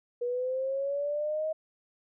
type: linear sweep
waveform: sine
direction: up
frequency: 479.9 to 634 Hz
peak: -28 dBFS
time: 0.21-1.53 s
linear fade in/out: 10 ms
effects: none